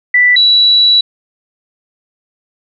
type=tone pair in turn; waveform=sine; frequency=1975.5 / 3929 Hz; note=B6 / B7; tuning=0 / -10 cents; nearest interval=octave; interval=1190 cents; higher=second; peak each=-5 dBFS; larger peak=neither; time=0.14-0.36 / 0.36-1.01 s; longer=second; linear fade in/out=5 ms; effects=none

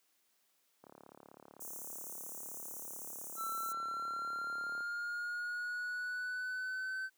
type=click train; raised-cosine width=1 ms; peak=-39 dBFS; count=143; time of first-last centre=0.84-4.806 s; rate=35.8 Hz
type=high-pass noise; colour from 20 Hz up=white; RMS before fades=-46 dBFS; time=1.6-3.73 s; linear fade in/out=10 ms; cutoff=5900 Hz; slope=96 dB/octave
type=exponential sweep; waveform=triangle; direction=up; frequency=1328 to 1538 Hz; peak=-35 dBFS; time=3.36-7.1 s; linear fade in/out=50 ms
effects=white hiss -75 dBFS RMS until 7.17 s + high-pass 200 Hz 12 dB/octave

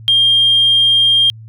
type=tone; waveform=sine; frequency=3208 Hz; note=G7; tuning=39 cents sharp; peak=-7 dBFS; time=0.08-1.3 s; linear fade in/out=0 ms; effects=tanh soft clip ceiling -3 dBFS + added 111 Hz sine -32 dBFS peak until 1.48 s

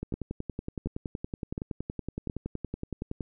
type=two click trains; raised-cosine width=3 ms; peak=-19 / -20 dBFS; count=4 / 35; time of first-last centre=0.14-2.298 / 0.03-3.208 s; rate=1.39 / 10.7 Hz; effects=none

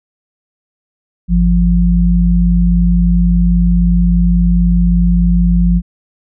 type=tone pair together; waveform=sine; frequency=51.84 / 174.61 Hz; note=G#1 / F3; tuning=-2 / 0 cents; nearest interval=octave + major sixth; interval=2102 cents; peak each=-10 dBFS; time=1.28-5.82 s; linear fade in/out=50 ms; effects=none

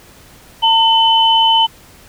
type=tone pair together; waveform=sine; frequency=904 / 3032 Hz; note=A5 / F#7; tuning=+47 / +42 cents; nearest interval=octave + major sixth; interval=2095 cents; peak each=-11 dBFS; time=0.62-1.67 s; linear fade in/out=20 ms; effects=pink hiss -43 dBFS RMS until 2.08 s

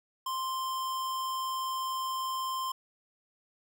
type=tone; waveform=square; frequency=1046.5 Hz; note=C6; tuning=in tune; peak=-32 dBFS; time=0.26-2.72 s; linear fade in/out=5 ms; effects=none

